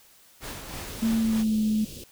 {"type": "noise with tremolo", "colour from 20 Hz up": "pink", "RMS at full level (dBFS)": -36, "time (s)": [0.4, 1.45], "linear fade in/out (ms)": 50, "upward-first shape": "sine", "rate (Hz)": 3.2, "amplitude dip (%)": 45}
{"type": "band-stop noise", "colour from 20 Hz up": "pink", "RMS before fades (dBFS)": -41, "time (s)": [0.87, 2.04], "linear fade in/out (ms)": 5, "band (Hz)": [550, 2700], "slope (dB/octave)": 48}
{"type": "tone with pitch glide", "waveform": "sine", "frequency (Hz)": [224.8, 215.4], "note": ["A3", "A3"], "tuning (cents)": [37, -37], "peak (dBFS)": -21, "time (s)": [1.02, 1.85], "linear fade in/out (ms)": 10, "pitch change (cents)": -74, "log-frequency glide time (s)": [1.2, 1.58]}
{"effects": ["white hiss -56 dBFS RMS until 2.11 s"]}